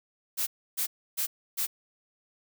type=noise bursts; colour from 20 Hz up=blue; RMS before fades=-29 dBFS; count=4; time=0.37-1.67 s; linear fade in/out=20 ms; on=100 ms; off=300 ms; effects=none